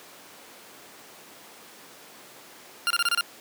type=tone bursts; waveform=20% pulse; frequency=1396.9 Hz; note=F6; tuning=in tune; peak=-16 dBFS; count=6; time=2.87-3.209 s; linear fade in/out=0 ms; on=34 ms; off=27 ms; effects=pink hiss -47 dBFS RMS until 3.4 s + high-pass 300 Hz 12 dB/octave